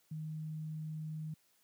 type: tone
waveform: sine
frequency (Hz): 155.9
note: D#3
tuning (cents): +4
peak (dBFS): -38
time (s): 0.11-1.34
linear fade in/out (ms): 5
effects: white hiss -72 dBFS RMS until 1.63 s + high-pass 100 Hz 12 dB/octave